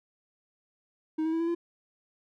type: tone with pitch steps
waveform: triangle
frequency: 314.5 / 320.9 / 327.5 / 334.2 / 341 Hz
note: D#4 / E4 / E4 / E4 / F4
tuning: +19 / -46 / -11 / +24 / -41 cents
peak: -24 dBFS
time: 1.18-1.55 s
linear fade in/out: 10 ms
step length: 74 ms
effects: none